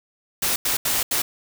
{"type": "noise bursts at uneven times", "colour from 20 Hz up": "white", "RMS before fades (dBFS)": -22, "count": 4, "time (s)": [[0.42, 0.56], [0.65, 0.77], [0.85, 1.03], [1.11, 1.22]], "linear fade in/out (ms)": 5, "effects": []}